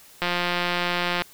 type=click train; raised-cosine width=0.3 ms; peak=-8 dBFS; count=177; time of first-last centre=0.22-1.22 s; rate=176 Hz; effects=white hiss -50 dBFS RMS until 1.33 s